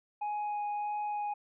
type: tone with vibrato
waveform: triangle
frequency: 832 Hz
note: G#5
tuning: 3 cents sharp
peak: -30 dBFS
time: 0.21-1.34 s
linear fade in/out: 10 ms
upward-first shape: sine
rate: 1.6 Hz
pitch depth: 8 cents each way
effects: resampled to 8000 Hz